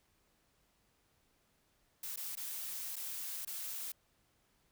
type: noise with dropouts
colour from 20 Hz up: blue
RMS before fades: -42 dBFS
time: 2.03-3.92 s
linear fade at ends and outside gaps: 5 ms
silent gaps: 2.161-2.172 / 2.354-2.371 / 2.959-2.964 / 3.45-3.472 s
effects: pink hiss -74 dBFS RMS until 4.71 s